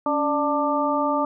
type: harmonic tone with a mistuned harmonic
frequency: 296 Hz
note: D4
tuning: 14 cents sharp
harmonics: 1 / 2 / 3 / 4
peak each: -25 / -25 / -25 / -25 dBFS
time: 0.06-1.25 s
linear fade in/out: 2 ms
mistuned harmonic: 1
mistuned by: -82 cents
effects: none